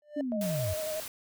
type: tone with exponential growth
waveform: triangle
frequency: 595 Hz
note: D5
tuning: 22 cents sharp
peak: -26 dBFS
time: 0.02-0.21 s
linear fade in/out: 2 ms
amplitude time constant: 41 ms
type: linear sweep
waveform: sine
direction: down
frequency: 293.7 to 82.41 Hz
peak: -30 dBFS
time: 0.16-0.74 s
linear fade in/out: 10 ms
type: tone with vibrato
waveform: sine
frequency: 622.3 Hz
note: D#5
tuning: in tune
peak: -32 dBFS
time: 0.32-1 s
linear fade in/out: 0 ms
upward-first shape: square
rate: 11 Hz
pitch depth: 25 cents each way
type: noise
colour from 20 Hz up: white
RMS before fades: -40 dBFS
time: 0.41-1.08 s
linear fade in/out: 2 ms
effects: none